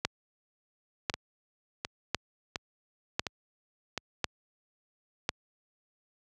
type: two click trains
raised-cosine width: 0.2 ms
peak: -9 / -15 dBFS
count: 6 / 5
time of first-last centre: 0.05-5.291 / 1.14-3.977 s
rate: 0.954 / 1.41 Hz
effects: high-pass 60 Hz 12 dB/octave